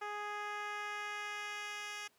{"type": "tone with band-pass filter sweep", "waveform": "10% pulse", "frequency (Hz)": 415.3, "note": "G#4", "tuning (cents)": 0, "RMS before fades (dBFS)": -42, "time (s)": [0.01, 2.08], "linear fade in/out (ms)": 10, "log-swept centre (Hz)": [880, 3900], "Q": 0.76, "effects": ["pink hiss -71 dBFS RMS until 2.18 s", "high-pass 200 Hz 12 dB/octave"]}